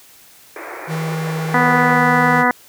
pink band-pass noise, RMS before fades -31 dBFS, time 0.56-1.97 s, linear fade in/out 2 ms, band 320 to 2400 Hz, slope 96 dB/octave
square tone with pitch glide, 160 to 158.07 Hz, D#3 to D#3, +49 to +28 cents, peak -21 dBFS, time 0.87-2.45 s, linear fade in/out 50 ms, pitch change -21 cents, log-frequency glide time 1.23-2.25 s
harmonic tone, 246.9 Hz, B3, in tune, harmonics 1 / 2 / 3 / 4 / 5 / 6 / 7 / 8, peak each -19 / -22 / -19 / -18 / -21 / -21 / -22 / -20 dBFS, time 1.54-2.51 s, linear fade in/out 2 ms
effects white hiss -46 dBFS RMS until 2.68 s

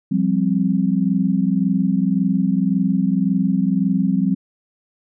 sine chord, F suspended second, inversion none, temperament just, 174.61 / 196.44 / 261.9 Hz, F3 / G3 / C4, 0 / +4 / +2 cents, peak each -20 / -18 / -21 dBFS, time 0.11-4.35 s, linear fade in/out 10 ms, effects none

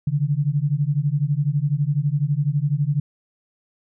sine beating tone pair, 139.2 / 151.2 Hz, C#3 / D#3, +8 / -49 cents, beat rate 12 Hz, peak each -21 dBFS, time 0.07-3 s, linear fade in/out 5 ms, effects none

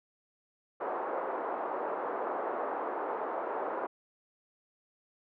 pink band-pass noise, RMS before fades -35 dBFS, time 0.8-3.87 s, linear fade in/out 10 ms, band 400 to 1200 Hz, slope 24 dB/octave, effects none

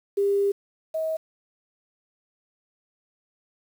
sine tone pair in turn, 400.2 / 638 Hz, G4 / D#5, +36 / +43 cents, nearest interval minor sixth, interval 807 cents, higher second, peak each -19 / -24 dBFS, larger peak first, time 0.17-0.52 / 0.94-1.17 s, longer first, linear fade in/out 10 ms, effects 8-bit

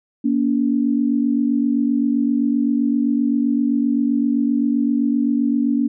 sine tone pair together, 236.8 / 284.5 Hz, A#3 / C#4, +27 / +45 cents, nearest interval minor third, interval 318 cents, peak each -18 dBFS, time 0.24-5.88 s, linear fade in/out 10 ms, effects none

